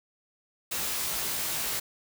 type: noise with comb filter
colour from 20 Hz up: white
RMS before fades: -31 dBFS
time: 0.71-1.8 s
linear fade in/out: 10 ms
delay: 18 ms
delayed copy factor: +0.8
effects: none